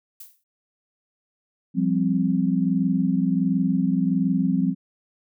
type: noise with exponential decay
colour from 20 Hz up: violet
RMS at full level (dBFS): -37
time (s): 0.2-0.44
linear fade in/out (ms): 5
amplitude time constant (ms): 51
type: chord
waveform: sine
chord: F suspended second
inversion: none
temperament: equal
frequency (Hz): 174.61 / 196 / 261.6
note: F3 / G3 / C4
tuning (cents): 0 / 0 / 0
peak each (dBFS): -23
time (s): 1.74-4.75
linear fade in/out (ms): 50
effects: none